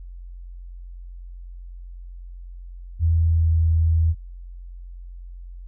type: tone with pitch glide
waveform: sine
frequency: 82.41 to 81.51 Hz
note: E2 to E2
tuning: 0 to -19 cents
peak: -15 dBFS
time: 2.99-4.15 s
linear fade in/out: 50 ms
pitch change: -19 cents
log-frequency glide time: 3.29-3.49 s
effects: added 44 Hz sine -35 dBFS peak until 5.67 s